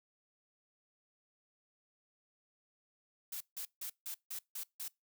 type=noise bursts; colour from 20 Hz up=blue; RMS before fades=-42 dBFS; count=7; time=3.32-4.882 s; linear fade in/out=5 ms; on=86 ms; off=160 ms; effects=noise-tail reverb RT60 0.2 s tail -24 dB re dry